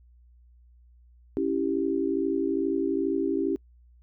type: chord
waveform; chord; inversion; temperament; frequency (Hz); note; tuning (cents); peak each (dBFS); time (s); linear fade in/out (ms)
sine; C# diminished; none; equal; 277.2 / 329.6 / 392; C#4 / E4 / G4; 0 / 0 / 0; -28; 1.37-3.56; 0
effects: noise-tail reverb RT60 0.1 s tail -26 dB re dry + added 60 Hz sine -53 dBFS peak until 4.02 s